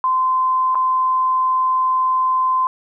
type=tone with dropouts; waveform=sine; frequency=1033 Hz; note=C6; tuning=22 cents flat; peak=-14 dBFS; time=0.04-2.67 s; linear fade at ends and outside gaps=1 ms; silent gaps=0.747-0.754 s; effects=none